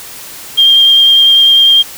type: tone with vibrato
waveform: sine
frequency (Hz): 3199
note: G7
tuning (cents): +34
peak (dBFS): -3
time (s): 0.57-1.83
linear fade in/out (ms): 20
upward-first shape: sine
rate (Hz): 10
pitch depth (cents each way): 13
effects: white hiss -29 dBFS RMS until 1.97 s